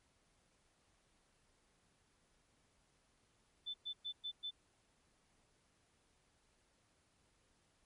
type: tone bursts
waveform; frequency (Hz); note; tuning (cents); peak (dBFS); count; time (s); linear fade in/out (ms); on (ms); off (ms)
sine; 3519; A7; 0; -40; 5; 3.66-4.51; 20; 82; 110
effects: pink hiss -75 dBFS RMS until 7.85 s + MP3 48 kbps